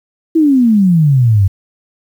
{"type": "exponential sweep", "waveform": "sine", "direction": "down", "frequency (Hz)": [332.9, 92.5], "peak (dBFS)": -6, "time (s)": [0.35, 1.48], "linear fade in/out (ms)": 10, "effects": ["7-bit"]}